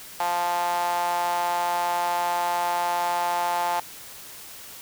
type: tone with high-pass filter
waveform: sawtooth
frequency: 174.61 Hz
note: F3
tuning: in tune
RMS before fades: -25 dBFS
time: 0.2-3.8 s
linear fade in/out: 2 ms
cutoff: 810 Hz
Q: 8.2
effects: white hiss -42 dBFS RMS until 4.81 s